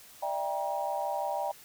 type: chord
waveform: sine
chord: E half-diminished seventh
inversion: third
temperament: just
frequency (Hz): 593.3 / 659.3 / 791.1 / 949.3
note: D5 / E5 / G5 / Bb5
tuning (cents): +18 / 0 / +16 / +31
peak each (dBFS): -35 / -38 / -33 / -36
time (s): 0.22-1.52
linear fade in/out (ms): 10
effects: white hiss -53 dBFS RMS until 1.64 s